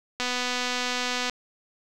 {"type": "click train", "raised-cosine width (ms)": 0.2, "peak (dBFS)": -11, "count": 273, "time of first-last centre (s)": [0.2, 1.297], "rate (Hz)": 248, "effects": []}